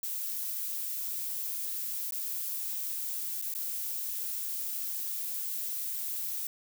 violet noise with dropouts, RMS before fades -35 dBFS, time 0.03-6.47 s, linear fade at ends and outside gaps 2 ms, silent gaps 2.109-2.122 / 3.415-3.422 / 3.539-3.549 s, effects none

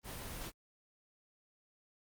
pink noise, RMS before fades -44 dBFS, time 0.03-0.52 s, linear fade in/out 50 ms, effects Opus 24 kbps

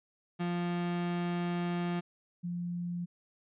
35% pulse / sine tone pair in turn, 174.61 / 174.61 Hz, F3 / F3, 0 / 0 cents, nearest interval unison, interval 0 cents, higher neither, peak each -29 / -33 dBFS, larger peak first, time 0.39-2.01 / 2.43-3.06 s, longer first, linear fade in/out 20 ms, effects resampled to 8000 Hz

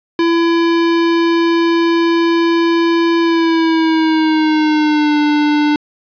square tone with pitch glide, 335.7 to 297.4 Hz, E4 to D4, +32 to +22 cents, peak -11 dBFS, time 0.19-5.76 s, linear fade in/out 2 ms, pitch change -210 cents, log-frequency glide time 3.2-5.18 s, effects resampled to 11025 Hz + 8-bit

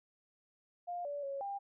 sine tone with pitch steps, 704 / 576 / 553 / 798 Hz, F5 / D5 / C#5 / G5, +14 / -34 / -4 / +31 cents, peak -37 dBFS, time 0.87-1.59 s, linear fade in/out 20 ms, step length 180 ms, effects none

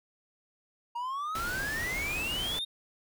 triangle exponential sweep, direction up, 933 to 3740 Hz, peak -30 dBFS, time 0.95-2.65 s, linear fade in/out 10 ms
pink noise, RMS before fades -38 dBFS, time 1.35-2.59 s, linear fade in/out 2 ms
effects none

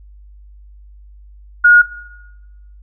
sine tone, 1439 Hz, F#6, 49 cents flat, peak -4 dBFS, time 1.64-1.82 s, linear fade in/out 10 ms, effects noise-tail reverb RT60 1.0 s tail -18 dB re dry + added 50 Hz sine -38 dBFS peak until 2.82 s

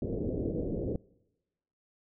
white low-pass noise, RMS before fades -33 dBFS, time 0.02-0.96 s, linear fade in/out 2 ms, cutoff 510 Hz, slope 48 dB/octave, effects noise-tail reverb RT60 1.0 s tail -24 dB re dry

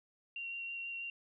sine tone with vibrato, 2754 Hz, F7, 25 cents flat, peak -39 dBFS, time 0.36-1.1 s, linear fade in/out 2 ms, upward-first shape sine, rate 6.2 Hz, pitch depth 12 cents each way, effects none

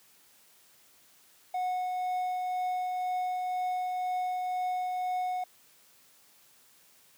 triangle tone with tremolo, 732 Hz, F#5, 19 cents flat, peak -26 dBFS, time 1.54-5.44 s, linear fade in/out 5 ms, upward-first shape triangle, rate 2 Hz, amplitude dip 25%, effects white hiss -61 dBFS RMS until 7.17 s + high-pass 100 Hz 12 dB/octave

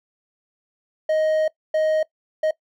triangle tone bursts at uneven times, 625 Hz, D#5, 8 cents sharp, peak -15 dBFS, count 3, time 1.09-1.48 / 1.74-2.03 / 2.43-2.51 s, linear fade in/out 5 ms, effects noise-tail reverb RT60 0.1 s tail -20 dB re dry

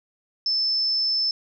sine tone, 5270 Hz, E8, 1 cent flat, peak -20 dBFS, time 0.46-1.31 s, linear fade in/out 2 ms, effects none

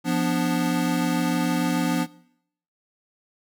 square chord, B diminished, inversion second, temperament equal, 174.61 / 246.9 / 293.7 Hz, F3 / B3 / D4, 0 / 0 / 0 cents, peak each -26 dBFS, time 0.04-2.07 s, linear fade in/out 50 ms, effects noise-tail reverb RT60 0.7 s tail -21 dB re dry

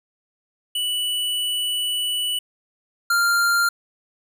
square tone pair in turn, 2960 / 1393.1 Hz, F#7 / F6, 0 / -5 cents, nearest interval octave + minor second, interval 1305 cents, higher first, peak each -22 / -17 dBFS, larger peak second, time 0.75-2.39 / 3.1-3.69 s, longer first, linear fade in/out 5 ms, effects none

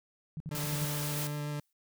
sine tone bursts, 155.56 Hz, D#3, in tune, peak -35 dBFS, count 6, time 0.37-0.847 s, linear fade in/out 0 ms, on 32 ms, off 57 ms
40% pulse tone with vibrato, 147.6 Hz, D3, 9 cents sharp, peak -33 dBFS, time 0.51-1.6 s, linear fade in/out 5 ms, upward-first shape sine, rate 7.4 Hz, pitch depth 9 cents each way
white noise, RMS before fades -38 dBFS, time 0.55-1.27 s, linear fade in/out 0 ms
blue noise with exponential decay, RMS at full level -41 dBFS, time 1.17-1.73 s, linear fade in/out 2 ms, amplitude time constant 120 ms
effects none

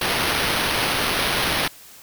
violet noise with sample-and-hold, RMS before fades -22 dBFS, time 0.01-1.68 s, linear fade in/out 5 ms, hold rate 7350 Hz, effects white hiss -45 dBFS RMS until 2.02 s

